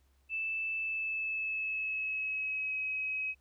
sine tone with pitch glide, 2637 to 2546 Hz, E7 to D#7, 0 to +39 cents, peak -32 dBFS, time 0.29-3.35 s, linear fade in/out 50 ms, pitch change -61 cents, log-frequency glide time 0.76-2.74 s, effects added 67 Hz sine -66 dBFS peak until 3.4 s + pink hiss -75 dBFS RMS until 3.4 s

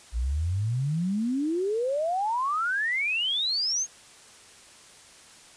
sine exponential sweep, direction up, 55 to 6645 Hz, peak -24 dBFS, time 0.12-3.87 s, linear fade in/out 50 ms, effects white hiss -51 dBFS RMS until 5.56 s + resampled to 22050 Hz

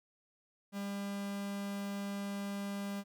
45% pulse tone, 200.1 Hz, G3, 36 cents sharp, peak -37 dBFS, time 0.72-3.04 s, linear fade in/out 50 ms, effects none

